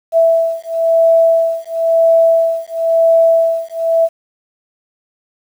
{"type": "beating tone pair", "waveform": "sine", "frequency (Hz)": [659.3, 660.28], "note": ["E5", "E5"], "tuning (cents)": [0, 3], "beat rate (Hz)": 0.98, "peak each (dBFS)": -12, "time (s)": [0.12, 4.09], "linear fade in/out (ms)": 50, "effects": ["7-bit"]}